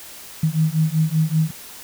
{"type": "beating tone pair", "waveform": "sine", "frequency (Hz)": [155.56, 160.76], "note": ["D#3", "E3"], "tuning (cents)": [0, -43], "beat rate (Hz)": 5.2, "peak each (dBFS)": -19, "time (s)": [0.43, 1.51], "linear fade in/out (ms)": 5, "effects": ["white hiss -39 dBFS RMS until 1.83 s"]}